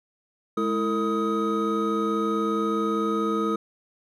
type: tone cluster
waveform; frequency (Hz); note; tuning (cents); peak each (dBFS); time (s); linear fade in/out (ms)
triangle; 212.4 / 328.6 / 453.1 / 1257; G#3 / E4 / A#4 / D#6; +39 / -5 / -49 / +17; -26; 0.57-3.56; 5
effects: none